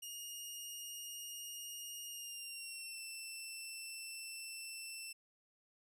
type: tone with pitch glide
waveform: 15% pulse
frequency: 2852 to 2676 Hz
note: F7 to E7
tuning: +36 to +25 cents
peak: -38 dBFS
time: 0.02-5.13 s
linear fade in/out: 10 ms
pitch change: -111 cents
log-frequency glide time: 2.09-3.02 s
effects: none